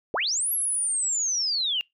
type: linear two-way sweep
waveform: sine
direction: up then down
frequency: 308.3 to 11450 to 2749 Hz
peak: -23 dBFS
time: 0.14-1.81 s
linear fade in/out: 0 ms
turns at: 0.52 s
effects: noise-tail reverb RT60 0.2 s tail -26 dB re dry